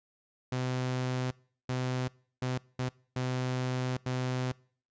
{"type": "tone bursts at uneven times", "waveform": "sawtooth", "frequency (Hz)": 127.4, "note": "C3", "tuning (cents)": -46, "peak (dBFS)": -26, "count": 6, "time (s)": [[0.52, 1.31], [1.69, 2.08], [2.42, 2.58], [2.79, 2.89], [3.16, 3.97], [4.06, 4.52]], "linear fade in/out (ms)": 5, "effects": ["noise-tail reverb RT60 0.5 s tail -24 dB re dry", "resampled to 16000 Hz"]}